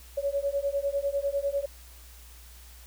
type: beating tone pair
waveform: sine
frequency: 556 / 566 Hz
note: C#5 / C#5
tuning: +5 / +36 cents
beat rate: 10 Hz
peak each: -29 dBFS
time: 0.17-1.66 s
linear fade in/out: 10 ms
effects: added 60 Hz sine -48 dBFS peak until 2.86 s + white hiss -53 dBFS RMS until 2.86 s